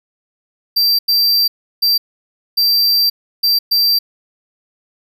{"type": "tone bursts at uneven times", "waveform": "square", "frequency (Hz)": 4699, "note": "D8", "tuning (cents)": 0, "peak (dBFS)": -11, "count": 6, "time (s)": [[0.76, 0.99], [1.08, 1.48], [1.82, 1.98], [2.57, 3.1], [3.43, 3.59], [3.71, 3.99]], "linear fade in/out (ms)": 10, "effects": []}